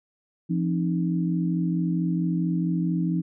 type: tone cluster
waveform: sine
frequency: 171.4 / 264.9 / 309.4 Hz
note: F3 / C4 / D#4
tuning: -32 / +22 / -10 cents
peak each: -23 / -31 / -29 dBFS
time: 0.49-3.22 s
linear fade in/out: 20 ms
effects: none